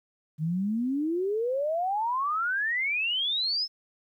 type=exponential sweep; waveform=sine; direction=up; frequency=150 to 5330 Hz; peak=-25 dBFS; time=0.38-3.68 s; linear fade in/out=50 ms; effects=11-bit